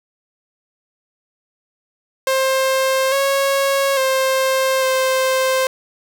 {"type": "tone with pitch steps", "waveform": "sawtooth", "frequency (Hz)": [529, 550, 528, 523], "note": ["C5", "C#5", "C5", "C5"], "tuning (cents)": [19, -14, 16, -1], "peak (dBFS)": -11, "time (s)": [2.27, 5.67], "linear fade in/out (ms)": 2, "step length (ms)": 850, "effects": []}